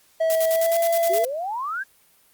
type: tone with pitch glide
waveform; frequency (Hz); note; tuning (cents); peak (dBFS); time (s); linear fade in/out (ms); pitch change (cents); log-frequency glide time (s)
triangle; 648 to 672; E5 to E5; -30 to +33; -16; 0.2-1.25; 10; +63; 0.47-0.79
type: noise with tremolo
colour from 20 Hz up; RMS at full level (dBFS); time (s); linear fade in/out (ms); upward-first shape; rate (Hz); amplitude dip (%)
blue; -28; 0.3-1.25; 0; square; 9.6; 75
type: exponential sweep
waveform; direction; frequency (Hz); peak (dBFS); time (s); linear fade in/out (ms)
sine; up; 357.8 to 1661.2; -25; 1.09-1.84; 20
effects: white hiss -58 dBFS RMS until 2.33 s + Opus 48 kbps